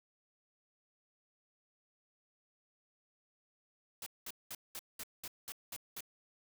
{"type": "noise bursts", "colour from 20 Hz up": "white", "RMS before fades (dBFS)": -44, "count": 9, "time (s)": [4.02, 6.007], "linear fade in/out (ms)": 2, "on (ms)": 43, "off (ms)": 200, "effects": []}